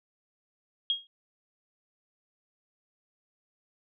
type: tone with exponential decay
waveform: sine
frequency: 3267 Hz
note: G#7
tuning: 29 cents flat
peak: -21 dBFS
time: 0.9-1.07 s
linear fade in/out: 1 ms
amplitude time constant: 36 ms
effects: none